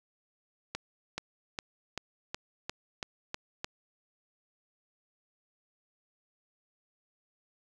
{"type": "accelerating click train", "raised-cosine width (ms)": 0.2, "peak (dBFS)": -17, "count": 9, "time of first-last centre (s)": [0.75, 3.645], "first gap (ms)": 430, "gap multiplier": 0.95, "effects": []}